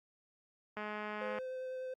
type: click train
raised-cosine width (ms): 0.5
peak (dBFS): -27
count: 131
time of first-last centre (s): 0.77-1.386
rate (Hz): 211
type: tone with vibrato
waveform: triangle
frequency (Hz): 515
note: C5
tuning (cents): -28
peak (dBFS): -37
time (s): 1.21-1.94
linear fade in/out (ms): 5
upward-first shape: sine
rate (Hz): 10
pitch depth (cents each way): 8
effects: high-pass 80 Hz 12 dB/octave + Opus 48 kbps